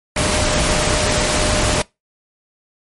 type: tone in noise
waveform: sine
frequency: 607 Hz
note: D#5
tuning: 43 cents flat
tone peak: -23 dBFS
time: 0.16-1.82 s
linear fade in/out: 5 ms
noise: pink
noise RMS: -17 dBFS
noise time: 0.16-1.82 s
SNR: -9 dB
effects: noise-tail reverb RT60 0.2 s tail -22 dB re dry + MP3 48 kbps